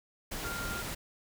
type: tone in noise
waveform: sine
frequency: 1396.9 Hz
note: F6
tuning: in tune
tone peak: -38 dBFS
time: 0.44-0.82 s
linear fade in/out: 10 ms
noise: pink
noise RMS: -38 dBFS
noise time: 0.31-0.95 s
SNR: -3 dB
effects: none